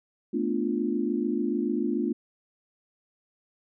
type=chord; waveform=sine; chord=B half-diminished seventh; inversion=third; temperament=equal; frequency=220 / 246.9 / 293.7 / 349.2 Hz; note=A3 / B3 / D4 / F4; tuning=0 / 0 / 0 / 0 cents; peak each=-30 dBFS; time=0.33-2.13 s; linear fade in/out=10 ms; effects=none